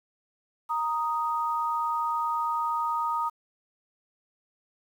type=tone pair together; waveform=sine; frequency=932.3 / 1244.5 Hz; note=A#5 / D#6; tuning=0 / 0 cents; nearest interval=perfect fourth; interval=500 cents; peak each=-28 dBFS; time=0.69-3.3 s; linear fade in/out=20 ms; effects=9-bit